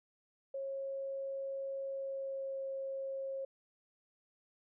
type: tone with pitch glide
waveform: sine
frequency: 544 to 539.9 Hz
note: C#5 to C#5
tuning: -33 to -46 cents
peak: -37 dBFS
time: 0.54-3.45 s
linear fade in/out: 5 ms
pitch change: -13 cents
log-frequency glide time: 1.85-2.64 s
effects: none